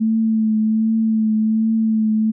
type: tone with vibrato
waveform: sine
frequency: 220 Hz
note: A3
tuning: in tune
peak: -14 dBFS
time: 0-2.32 s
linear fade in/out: 20 ms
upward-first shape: triangle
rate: 1.3 Hz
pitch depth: 29 cents each way
effects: none